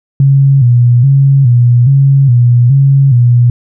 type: tone with vibrato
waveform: sine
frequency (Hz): 129.1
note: C3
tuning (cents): -23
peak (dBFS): -3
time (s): 0.2-3.5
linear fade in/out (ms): 2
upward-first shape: square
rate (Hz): 1.2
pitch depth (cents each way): 110
effects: none